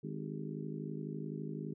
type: harmonic tone with a mistuned harmonic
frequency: 51.91 Hz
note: G#1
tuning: in tune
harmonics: 3 / 4 / 5 / 6 / 7 / 8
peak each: -42 / -44 / -46 / -48 / -49 / -50 dBFS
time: 0.03-1.74 s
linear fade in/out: 10 ms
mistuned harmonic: 7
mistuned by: +80 cents
effects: none